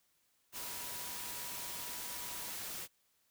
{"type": "tone in noise", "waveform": "sine", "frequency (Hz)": 970, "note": "B5", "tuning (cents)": -31, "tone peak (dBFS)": -54, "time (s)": [0.53, 2.54], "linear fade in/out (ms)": 50, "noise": "white", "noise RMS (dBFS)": -43, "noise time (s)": [0.52, 2.88], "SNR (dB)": -14, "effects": ["white hiss -75 dBFS RMS until 3.3 s"]}